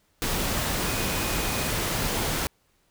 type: tone in noise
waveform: sine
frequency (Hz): 2489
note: D#7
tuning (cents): 0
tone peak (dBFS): -38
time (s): 0.87-1.7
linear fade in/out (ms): 0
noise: pink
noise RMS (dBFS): -27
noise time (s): 0.22-2.47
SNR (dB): -14
effects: pink hiss -67 dBFS RMS until 2.9 s